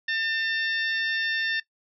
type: harmonic tone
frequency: 899 Hz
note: A5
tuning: 37 cents sharp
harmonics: 2 / 3 / 4 / 5 / 6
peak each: -26 / -36 / -33 / -40 / -39 dBFS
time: 0.08-1.6 s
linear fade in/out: 5 ms
effects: noise-tail reverb RT60 0.1 s tail -18 dB re dry